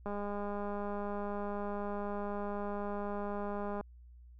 click train, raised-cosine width 1 ms, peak -26 dBFS, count 766, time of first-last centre 0.06-3.81 s, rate 204 Hz, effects added 60 Hz sine -52 dBFS peak until 4.39 s

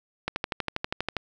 click train, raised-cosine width 0.3 ms, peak -11 dBFS, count 12, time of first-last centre 0.28-1.167 s, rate 12.4 Hz, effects none

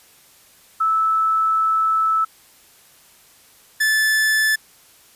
sine / 45% pulse tone pair in turn, 1310 / 1743.6 Hz, E6 / A6, -11 / -16 cents, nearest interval perfect fourth, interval 495 cents, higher second, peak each -15 dBFS, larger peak neither, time 0.8-2.25 / 3.8-4.56 s, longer first, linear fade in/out 10 ms, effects white hiss -51 dBFS RMS until 5.15 s + resampled to 32000 Hz

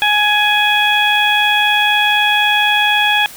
harmonic tone, 836 Hz, G#5, 11 cents sharp, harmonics 1 / 2 / 3 / 4, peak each -16 / -16 / -16 / -16 dBFS, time 0.02-3.26 s, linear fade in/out 0 ms, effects white hiss -35 dBFS RMS until 3.36 s

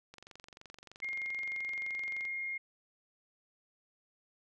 click train, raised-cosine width 0.2 ms, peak -33 dBFS, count 50, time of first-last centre 0.14-2.252 s, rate 23.2 Hz
sine tone, 2134 Hz, C7, 34 cents sharp, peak -35 dBFS, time 1.02-2.58 s, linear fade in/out 10 ms
effects none

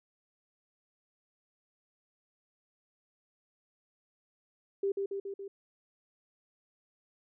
sine tone with echo, 395 Hz, G4, 13 cents sharp, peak -27 dBFS, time 4.83-4.92 s, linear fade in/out 5 ms, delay 140 ms, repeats 4, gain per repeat -3 dB, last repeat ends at 5.48 s, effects none

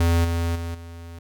square tone with level steps, 84.4 Hz, E2, 41 cents sharp, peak -17 / -22 / -28 / -37 dBFS, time 0-1.19 s, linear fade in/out 5 ms, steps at 0.24 / 0.55 / 0.74 s, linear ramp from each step 10 ms, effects none

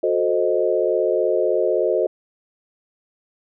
sine chord, F# diminished seventh, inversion none, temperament equal with one note detuned, 364.1 / 440 / 523.3 / 622.3 Hz, F#4 / A4 / C5 / Eb5, -28 / 0 / 0 / 0 cents, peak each -22 dBFS, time 0.03-2.07 s, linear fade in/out 5 ms, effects none

